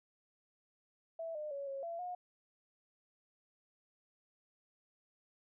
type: tone with pitch steps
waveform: sine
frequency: 658 / 605 / 560 / 547 / 676 / 719 Hz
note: E5 / D#5 / C#5 / C#5 / E5 / F#5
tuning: -3 / -49 / +18 / -23 / +43 / -50 cents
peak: -39 dBFS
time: 1.19-2.15 s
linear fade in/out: 5 ms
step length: 160 ms
effects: none